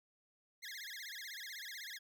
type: tone with vibrato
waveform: 20% pulse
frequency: 1864.7 Hz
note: A#6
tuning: in tune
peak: -40 dBFS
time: 0.62-1.99 s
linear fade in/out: 20 ms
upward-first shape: sine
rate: 16 Hz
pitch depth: 240 cents each way
effects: none